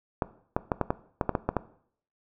clicks, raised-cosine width 1 ms, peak -10 dBFS, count 10, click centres 0.222 / 0.565 / 0.718 / 0.813 / 0.905 / 1.212 / 1.293 / 1.352 / 1.49 / 1.567 s, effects noise-tail reverb RT60 0.6 s tail -17 dB re dry

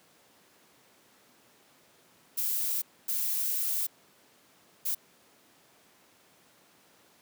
violet noise bursts at uneven times, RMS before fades -30 dBFS, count 3, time 2.37-2.82 / 3.08-3.87 / 4.85-4.95 s, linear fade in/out 10 ms, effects pink hiss -61 dBFS RMS until 7.21 s + high-pass 200 Hz 12 dB/octave

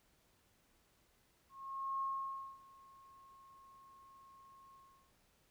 sine tone with ADSR envelope, 1082 Hz, C#6, 42 cents flat, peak -35 dBFS, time 1.49-5.13 s, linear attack 520 ms, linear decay 570 ms, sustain -23 dB, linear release 390 ms, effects pink hiss -73 dBFS RMS until 5.5 s

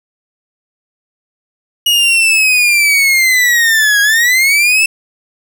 40% pulse linear two-way sweep, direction down then up, 2893 to 1633 to 2658 Hz, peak -7 dBFS, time 1.86-4.86 s, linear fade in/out 5 ms, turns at 4.01 s, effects none

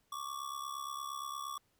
square ring-modulated tone, 1138 Hz, C#6, 45 cents sharp, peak -37 dBFS, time 0.12-1.58 s, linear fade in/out 0 ms, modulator 34.3 Hz, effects pink hiss -75 dBFS RMS until 1.79 s

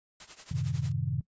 white noise with tremolo, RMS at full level -44 dBFS, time 0.2-0.92 s, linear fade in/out 2 ms, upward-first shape triangle, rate 11 Hz, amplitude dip 90%
sine chord, F# diminished seventh, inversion none, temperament equal, 92.5 / 110 / 130.81 / 155.56 Hz, F#2 / A2 / C3 / Eb3, 0 / 0 / 0 / 0 cents, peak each -36 / -36 / -31 / -34 dBFS, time 0.51-1.21 s, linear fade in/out 5 ms
effects noise-tail reverb RT60 0.1 s tail -19 dB re dry + resampled to 16000 Hz

